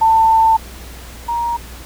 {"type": "tone pair in turn", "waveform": "sine", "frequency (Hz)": [893, 940.7], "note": ["A5", "A#5"], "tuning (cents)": [25, 15], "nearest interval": "minor second", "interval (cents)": 90, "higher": "second", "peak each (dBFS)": [-8, -16], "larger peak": "first", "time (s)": [[0.01, 0.57], [1.28, 1.57]], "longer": "first", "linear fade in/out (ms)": 10, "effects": ["added 60 Hz sine -34 dBFS peak until 1.85 s", "pink hiss -37 dBFS RMS until 1.85 s"]}